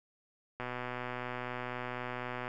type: click train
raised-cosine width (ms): 0.5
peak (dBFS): -23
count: 234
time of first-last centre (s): 0.6-2.479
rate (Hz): 124
effects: none